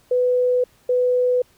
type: tone pair in turn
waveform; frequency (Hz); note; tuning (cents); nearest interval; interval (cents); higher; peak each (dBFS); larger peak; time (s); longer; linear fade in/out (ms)
sine; 497.8 / 497.8; B4 / B4; +14 / +14; unison; 0; neither; -15; neither; 0.11-0.64 / 0.89-1.42; neither; 5
effects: pink hiss -57 dBFS RMS until 1.57 s